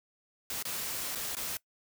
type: noise with dropouts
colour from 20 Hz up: white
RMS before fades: -36 dBFS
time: 0.5-1.57 s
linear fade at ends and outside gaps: 1 ms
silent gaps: 0.625-0.652 / 1.151-1.156 / 1.351-1.368 s
effects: noise-tail reverb RT60 0.1 s tail -21 dB re dry